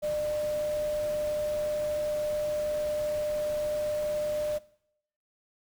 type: tone in noise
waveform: sine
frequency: 601 Hz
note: D5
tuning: 40 cents sharp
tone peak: -27 dBFS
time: 0.02-4.59 s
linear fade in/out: 20 ms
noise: pink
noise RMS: -44 dBFS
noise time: 0.02-4.59 s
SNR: +14 dB
effects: noise-tail reverb RT60 0.7 s tail -19 dB re dry